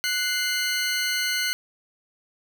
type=tone pair together; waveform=20% pulse; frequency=1480 / 2090 Hz; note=F#6 / C7; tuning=0 / -2 cents; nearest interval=tritone; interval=598 cents; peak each=-21 dBFS; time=0.04-1.53 s; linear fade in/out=0 ms; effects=none